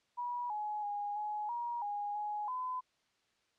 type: tone with pitch steps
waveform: sine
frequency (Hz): 970 / 842 / 821 / 841 / 951 / 822 / 836 / 1013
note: B5 / G#5 / G#5 / G#5 / A#5 / G#5 / G#5 / B5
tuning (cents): -31 / +24 / -20 / +22 / +34 / -18 / +11 / +44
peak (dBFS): -35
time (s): 0.17-2.81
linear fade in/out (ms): 20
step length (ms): 330
effects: white hiss -75 dBFS RMS until 3.58 s + low-pass 5000 Hz 12 dB/octave